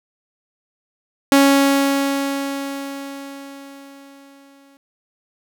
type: tone with exponential decay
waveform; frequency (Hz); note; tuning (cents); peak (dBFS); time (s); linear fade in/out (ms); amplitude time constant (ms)
sawtooth; 277; C#4; -1; -5; 1.32-4.77; 1; 750
effects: none